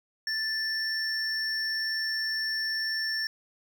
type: tone pair together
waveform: triangle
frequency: 1760 / 5441 Hz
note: A6 / F8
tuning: 0 / -46 cents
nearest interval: octave + minor sixth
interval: 1954 cents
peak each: -28 dBFS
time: 0.27-3.27 s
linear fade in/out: 2 ms
effects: tanh soft clip ceiling -22 dBFS + 10-bit